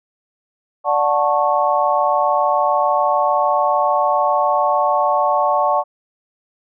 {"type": "chord", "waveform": "sine", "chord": "D major seventh", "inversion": "none", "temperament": "just", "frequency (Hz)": [587.3, 734.2, 881, 1101.2], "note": ["D5", "F#5", "A5", "C#6"], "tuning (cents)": [0, -14, 2, -12], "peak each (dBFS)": -19, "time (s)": [0.84, 5.84], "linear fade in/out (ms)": 50, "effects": []}